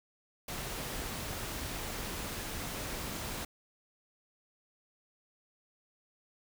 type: noise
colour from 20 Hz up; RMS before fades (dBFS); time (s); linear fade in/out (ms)
pink; -39; 0.48-3.45; 5
effects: none